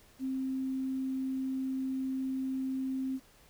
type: tone with quantisation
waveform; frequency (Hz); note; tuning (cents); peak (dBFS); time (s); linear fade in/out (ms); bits
sine; 263.6; C4; +13; -31; 0.19-3.2; 50; 10
effects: pink hiss -61 dBFS RMS until 3.49 s